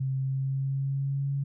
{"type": "tone with pitch glide", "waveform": "sine", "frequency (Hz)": [133.2, 139.18], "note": ["C3", "C#3"], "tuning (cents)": [31, 7], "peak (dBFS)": -26, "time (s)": [0, 1.44], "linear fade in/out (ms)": 10, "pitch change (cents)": 76, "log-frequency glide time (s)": [0.18, 1.31], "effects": []}